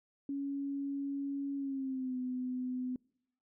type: tone with pitch glide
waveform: sine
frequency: 279 to 252.9 Hz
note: C#4 to B3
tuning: +11 to +41 cents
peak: -34 dBFS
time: 0.29-2.96 s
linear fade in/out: 2 ms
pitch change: -170 cents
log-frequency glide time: 1.56-2.17 s
effects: noise-tail reverb RT60 0.8 s tail -26 dB re dry